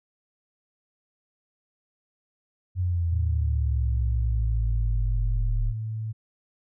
sine exponential sweep, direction down, 92.5 to 38.57 Hz, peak -22 dBFS, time 2.75-5.74 s, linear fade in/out 50 ms
sine tone, 110 Hz, A2, in tune, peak -28 dBFS, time 3.11-6.13 s, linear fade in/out 20 ms
effects none

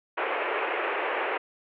pink band-pass noise, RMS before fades -29 dBFS, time 0.17-1.38 s, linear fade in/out 10 ms, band 360 to 2700 Hz, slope 48 dB/octave, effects none

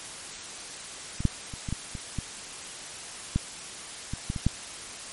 clicks, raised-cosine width 5 ms, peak -19 / -8 / -25 / -20 / -16 / -23 / -17 / -11 / -19 / -16 / -19 / -9 dBFS, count 12, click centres 1.205 / 1.253 / 1.538 / 1.688 / 1.726 / 1.952 / 2.187 / 3.36 / 4.136 / 4.301 / 4.362 / 4.466 s, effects white hiss -40 dBFS RMS until 5.12 s + MP3 48 kbps

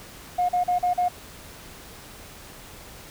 sine tone bursts, 717 Hz, F5, 45 cents sharp, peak -18 dBFS, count 5, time 0.38-1.086 s, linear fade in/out 10 ms, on 110 ms, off 39 ms, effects tanh soft clip ceiling -15 dBFS + pink hiss -44 dBFS RMS until 3.1 s

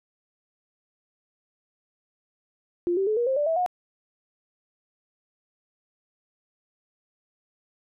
sine tone with pitch steps, 349.2 / 387.5 / 429.9 / 477 / 529.3 / 587.3 / 651.6 / 723 Hz, F4 / G4 / A4 / A#4 / C5 / D5 / E5 / F#5, 0 / -20 / -40 / +40 / +20 / 0 / -20 / -40 cents, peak -21 dBFS, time 2.87-3.662 s, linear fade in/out 0 ms, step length 99 ms, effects none

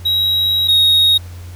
triangle tone pair in turn, 3838 / 3757 Hz, A#7 / A#7, +50 / +13 cents, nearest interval unison, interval 37 cents, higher first, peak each -11 / -7 dBFS, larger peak second, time 0.05-0.68 / 0.68-1.18 s, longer first, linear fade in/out 10 ms, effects added 88 Hz sine -29 dBFS peak until 1.55 s + pink hiss -43 dBFS RMS until 1.55 s

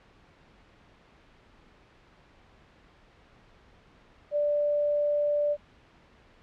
sine tone, 587.3 Hz, D5, in tune, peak -23 dBFS, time 4.31-5.57 s, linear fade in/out 50 ms, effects pink hiss -58 dBFS RMS until 6.42 s + low-pass 3000 Hz 12 dB/octave

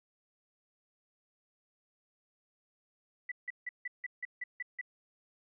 sine tone bursts, 1975.5 Hz, B6, in tune, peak -35 dBFS, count 9, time 3.29-4.813 s, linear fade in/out 5 ms, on 27 ms, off 160 ms, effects none

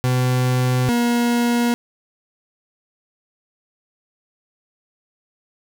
40% pulse tone pair in turn, 126.5 / 238.5 Hz, B2 / A#3, +42 / +40 cents, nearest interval major seventh, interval 1098 cents, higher second, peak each -15 dBFS, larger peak neither, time 0.04-0.89 / 0.89-1.74 s, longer neither, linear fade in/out 0 ms, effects none

